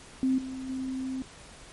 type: tone with level steps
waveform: sine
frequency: 261.6 Hz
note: C4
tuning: in tune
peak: -22 / -34 / -30 dBFS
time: 0.23-1.22 s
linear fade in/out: 0 ms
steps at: 0.38 / 0.69 s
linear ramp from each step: 5 ms
effects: pink hiss -49 dBFS RMS until 1.72 s + MP3 48 kbps